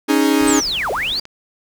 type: chord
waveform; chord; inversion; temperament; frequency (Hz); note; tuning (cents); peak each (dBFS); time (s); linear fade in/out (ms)
45% pulse; C# suspended second; none; equal; 277.2 / 311.1 / 415.3; C#4 / D#4 / G#4; 0 / 0 / 0; -16 / -16 / -20; 0.08-0.61; 20
type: noise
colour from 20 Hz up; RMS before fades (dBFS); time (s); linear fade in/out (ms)
pink; -34; 0.4-1.2; 5
type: linear two-way sweep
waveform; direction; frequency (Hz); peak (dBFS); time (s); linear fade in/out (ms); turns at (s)
sine; down then up; 8400 to 363.9 to 4826; -18; 0.47-1.2; 5; 0.91
type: click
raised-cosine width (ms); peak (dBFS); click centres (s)
0.2; -19; 1.254
effects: none